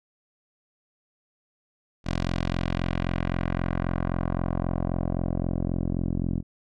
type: tone with low-pass filter sweep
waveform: 10% pulse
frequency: 43.8 Hz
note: F1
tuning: 6 cents sharp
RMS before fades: -27 dBFS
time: 2.04-6.43 s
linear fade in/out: 50 ms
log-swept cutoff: 5500 to 280 Hz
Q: 1.1
effects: none